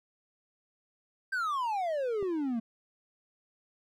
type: exponential sweep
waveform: triangle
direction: down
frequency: 1593 to 220 Hz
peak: -27 dBFS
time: 1.32-2.6 s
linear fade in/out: 10 ms
type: click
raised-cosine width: 2 ms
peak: -29 dBFS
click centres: 2.227 s
effects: none